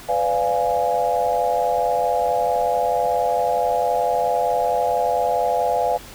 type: chord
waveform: sine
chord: B diminished seventh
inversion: none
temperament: equal with one note detuned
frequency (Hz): 502.8 / 587.3 / 698.5 / 830.6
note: B4 / D5 / F5 / Ab5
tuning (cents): +31 / 0 / 0 / 0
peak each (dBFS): -23 / -25 / -21 / -23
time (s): 0.08-5.98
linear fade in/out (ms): 20
effects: pink hiss -40 dBFS RMS until 6.14 s